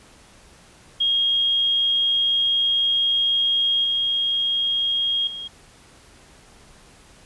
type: tone with level steps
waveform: sine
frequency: 3258 Hz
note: G#7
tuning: 34 cents flat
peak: -17 / -19 / -30 dBFS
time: 1-5.48 s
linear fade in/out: 10 ms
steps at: 3.84 / 5.27 s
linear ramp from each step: 2 ms
effects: pink hiss -50 dBFS RMS until 7.25 s + resampled to 24000 Hz